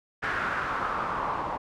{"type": "noise with low-pass filter sweep", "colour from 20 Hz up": "white", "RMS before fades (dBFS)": -30, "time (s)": [0.22, 1.58], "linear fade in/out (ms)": 20, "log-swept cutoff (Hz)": [1600, 930], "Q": 3.8, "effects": []}